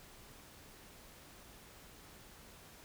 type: silence
effects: pink hiss -57 dBFS RMS until 2.84 s